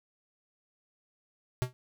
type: tone with exponential decay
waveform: square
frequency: 126 Hz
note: B2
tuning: 35 cents sharp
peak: -23 dBFS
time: 1.62-1.73 s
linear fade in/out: 0 ms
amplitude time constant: 23 ms
effects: none